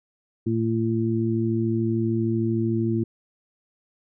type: harmonic tone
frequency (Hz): 113.2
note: A2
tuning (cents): +50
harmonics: 1 / 2 / 3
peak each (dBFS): -25 / -25 / -25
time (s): 0.46-3.04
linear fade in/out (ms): 10
effects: none